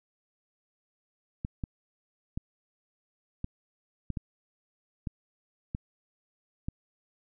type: clicks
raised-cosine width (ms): 5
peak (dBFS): -20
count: 9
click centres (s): 1.449 / 1.638 / 2.375 / 3.444 / 4.103 / 4.172 / 5.072 / 5.749 / 6.685
effects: none